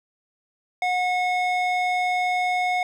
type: tone with band-pass filter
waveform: square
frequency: 727 Hz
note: F#5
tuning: 31 cents flat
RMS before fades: -23 dBFS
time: 0.82-2.83 s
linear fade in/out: 2 ms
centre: 1500 Hz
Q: 2.2
effects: none